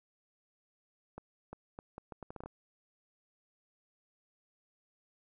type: accelerating click train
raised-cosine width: 1 ms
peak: -30 dBFS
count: 11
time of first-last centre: 1.18-2.46 s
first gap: 350 ms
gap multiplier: 0.74
effects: none